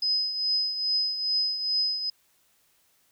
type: tone with tremolo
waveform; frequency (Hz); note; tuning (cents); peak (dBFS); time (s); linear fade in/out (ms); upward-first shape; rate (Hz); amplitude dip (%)
sine; 5040; D#8; +21; -21; 0.02-2.1; 5; triangle; 2.4; 65
effects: white hiss -66 dBFS RMS until 3.11 s